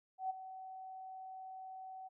sine tone with ADSR envelope, 756 Hz, F#5, 37 cents sharp, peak -33 dBFS, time 0.18-2.09 s, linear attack 120 ms, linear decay 15 ms, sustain -13 dB, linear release 22 ms, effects none

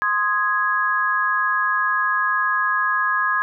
sine chord, Ab major, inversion first, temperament equal, 1046.5 / 1244.5 / 1661.2 Hz, C6 / Eb6 / Ab6, 0 / 0 / 0 cents, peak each -23 / -23 / -20 dBFS, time 0.02-3.42 s, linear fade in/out 0 ms, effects none

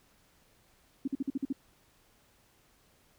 sine tone bursts, 271.5 Hz, C#4, 36 cents flat, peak -28 dBFS, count 7, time 1.05-1.527 s, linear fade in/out 5 ms, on 27 ms, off 48 ms, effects pink hiss -66 dBFS RMS until 3.18 s

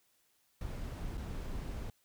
brown noise with dropouts, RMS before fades -40 dBFS, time 0.61-1.9 s, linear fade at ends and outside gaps 2 ms, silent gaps 1.173-1.177 s, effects white hiss -73 dBFS RMS until 2.04 s

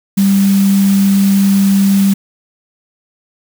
sine tone in noise, 196.6 Hz, G3, 5 cents sharp, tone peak -7 dBFS, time 0.17-2.14 s, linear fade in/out 10 ms, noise white, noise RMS -25 dBFS, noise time 0.17-2.14 s, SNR +15 dB, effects none

